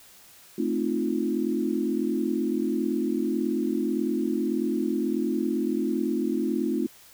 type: chord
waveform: sine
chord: F dominant seventh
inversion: first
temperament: equal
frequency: 220 / 261.6 / 311.1 / 349.2 Hz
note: A3 / C4 / Eb4 / F4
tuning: 0 / 0 / 0 / 0 cents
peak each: -29 dBFS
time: 0.58-6.87 s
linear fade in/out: 5 ms
effects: white hiss -52 dBFS RMS until 7.13 s